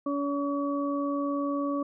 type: harmonic tone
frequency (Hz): 283.7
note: C#4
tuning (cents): +40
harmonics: 1 / 2 / 4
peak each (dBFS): -28 / -33 / -34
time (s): 0.06-1.83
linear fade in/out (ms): 5
effects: none